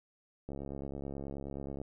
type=click train; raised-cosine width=2 ms; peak=-28 dBFS; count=93; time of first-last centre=0.49-1.816 s; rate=69.4 Hz; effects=none